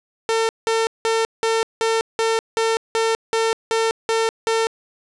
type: tone bursts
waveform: sawtooth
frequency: 450 Hz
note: A4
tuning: 39 cents sharp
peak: -13 dBFS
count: 12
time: 0.29-4.67 s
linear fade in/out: 0 ms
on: 200 ms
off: 180 ms
effects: resampled to 22050 Hz + 9-bit